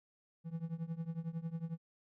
triangle tone with tremolo, 164.81 Hz, E3, in tune, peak -32 dBFS, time 0.44-1.78 s, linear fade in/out 50 ms, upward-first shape triangle, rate 11 Hz, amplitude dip 95%, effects none

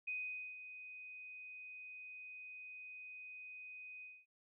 sine tone with ADSR envelope, 2500 Hz, D#7, 8 cents sharp, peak -38 dBFS, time 0.07-4.26 s, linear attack 11 ms, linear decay 480 ms, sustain -11 dB, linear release 230 ms, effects none

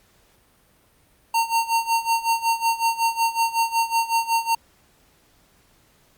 square tone with tremolo, 915 Hz, A#5, 32 cents flat, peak -17 dBFS, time 1.34-4.55 s, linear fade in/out 5 ms, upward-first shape sine, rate 5.4 Hz, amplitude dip 85%, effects pink hiss -59 dBFS RMS until 6.17 s + Opus 48 kbps

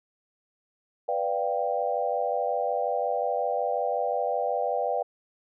sine chord, G dominant seventh, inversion first, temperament equal, 493.9 / 587.3 / 698.5 / 784 Hz, B4 / D5 / F5 / G5, 0 / 0 / 0 / 0 cents, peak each -30 dBFS, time 1.08-5.03 s, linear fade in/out 10 ms, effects none

